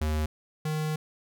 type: tone pair in turn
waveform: square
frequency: 77 / 154.62 Hz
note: D#2 / D#3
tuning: -17 / -11 cents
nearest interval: octave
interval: 1206 cents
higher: second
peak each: -26 / -28 dBFS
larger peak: first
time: 0.01-0.26 / 0.65-0.96 s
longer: second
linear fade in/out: 5 ms
effects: none